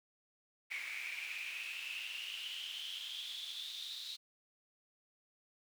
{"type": "noise with high-pass filter sweep", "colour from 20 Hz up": "brown", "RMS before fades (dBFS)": -44, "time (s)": [0.7, 4.17], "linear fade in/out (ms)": 20, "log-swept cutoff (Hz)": [2200, 3900], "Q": 9.7, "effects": []}